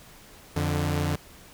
sawtooth tone pair together, 87.49 / 147.4 Hz, F2 / D3, +4 / +7 cents, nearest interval major sixth, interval 903 cents, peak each -23 dBFS, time 0.56-1.16 s, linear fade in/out 5 ms, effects pink hiss -50 dBFS RMS until 1.53 s

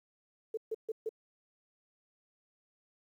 sine tone bursts, 441.3 Hz, A4, 5 cents sharp, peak -32 dBFS, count 4, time 0.54-1.092 s, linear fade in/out 5 ms, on 33 ms, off 140 ms, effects 11-bit

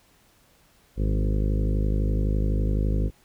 harmonic tone with a mistuned harmonic, 51.91 Hz, G#1, in tune, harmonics 1 / 2 / 3 / 4 / 5 / 6 / 7 / 8 / 9 / 10, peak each -22 / -28 / -32 / -34 / -36 / -38 / -39 / -40 / -41 / -42 dBFS, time 0.96-3.11 s, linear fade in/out 50 ms, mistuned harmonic 4, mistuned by -18 cents, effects pink hiss -60 dBFS RMS until 3.24 s

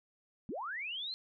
sine linear sweep, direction up, 170.4 to 4225 Hz, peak -37 dBFS, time 0.49-1.14 s, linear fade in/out 0 ms, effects none

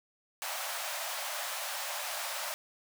pink high-pass noise, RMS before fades -37 dBFS, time 0.42-2.54 s, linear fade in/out 0 ms, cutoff 560 Hz, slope 96 dB/octave, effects none

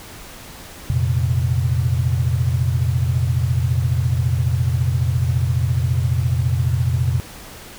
sine chord, F suspended fourth, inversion none, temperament just, 87.31 / 116.41 / 130.96 Hz, F2 / Bb2 / C3, 0 / -2 / +2 cents, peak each -20 dBFS, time 0.9-7.2 s, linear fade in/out 0 ms, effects pink hiss -38 dBFS RMS until 7.78 s

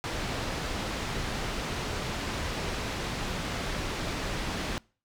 pink low-pass noise, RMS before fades -33 dBFS, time 0.04-4.78 s, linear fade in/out 0 ms, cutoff 5300 Hz, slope 12 dB/octave, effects noise-tail reverb RT60 0.4 s tail -25 dB re dry

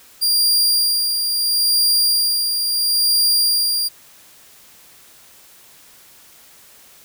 sawtooth tone with tremolo, 4781 Hz, D8, 30 cents sharp, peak -10 dBFS, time 0.21-3.89 s, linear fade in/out 20 ms, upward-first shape sine, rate 0.74 Hz, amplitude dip 45%, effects white hiss -47 dBFS RMS until 7.04 s

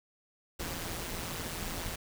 pink noise with amplitude modulation, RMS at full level -35 dBFS, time 0.59-1.96 s, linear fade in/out 10 ms, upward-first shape sine, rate 170 Hz, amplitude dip 65%, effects none

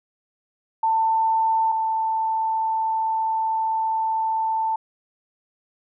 sine tone pair in turn, 892 / 887.7 Hz, A5 / A5, +23 / +15 cents, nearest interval unison, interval 8 cents, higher first, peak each -17 / -20 dBFS, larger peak first, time 0.83-1.72 / 1.72-4.76 s, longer second, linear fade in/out 5 ms, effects none

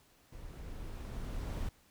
brown noise with level ramp, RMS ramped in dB -48 to -36 dBFS, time 0.32-1.69 s, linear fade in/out 5 ms, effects pink hiss -66 dBFS RMS until 1.9 s

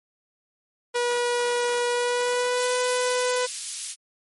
sawtooth tone with pitch glide, 483.8 to 498.8 Hz, B4 to B4, -36 to +17 cents, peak -18 dBFS, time 0.94-3.47 s, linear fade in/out 20 ms, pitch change +53 cents, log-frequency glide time 1.89-2.75 s
white high-pass noise, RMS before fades -31 dBFS, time 2.55-3.96 s, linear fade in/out 50 ms, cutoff 3400 Hz, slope 12 dB/octave
effects MP3 48 kbps

